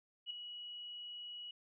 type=tone with ADSR envelope; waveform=sine; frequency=2920 Hz; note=F#7; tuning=24 cents flat; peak=-37 dBFS; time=0.26-1.51 s; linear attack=45 ms; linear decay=3 ms; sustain=-8 dB; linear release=3 ms; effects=none